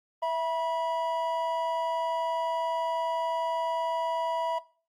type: tone pair together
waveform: triangle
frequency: 659.3 / 970.8 Hz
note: E5 / B5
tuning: 0 / -30 cents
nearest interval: perfect fifth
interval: 670 cents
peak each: -27 dBFS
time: 0.22-4.59 s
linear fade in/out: 10 ms
effects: noise-tail reverb RT60 0.4 s tail -20 dB re dry + Opus 32 kbps